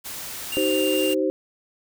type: noise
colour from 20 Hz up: white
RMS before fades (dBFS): -34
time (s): 0.04-1.15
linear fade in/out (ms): 20
type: tone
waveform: square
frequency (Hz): 2794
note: F7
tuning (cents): 0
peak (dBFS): -27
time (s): 0.52-1.14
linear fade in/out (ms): 5
type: chord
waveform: sine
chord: C minor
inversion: first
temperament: equal with one note detuned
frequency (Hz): 311.1 / 381.9 / 523.3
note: Eb4 / G4 / C5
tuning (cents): 0 / -45 / 0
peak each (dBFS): -24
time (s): 0.57-1.3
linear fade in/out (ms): 0
effects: none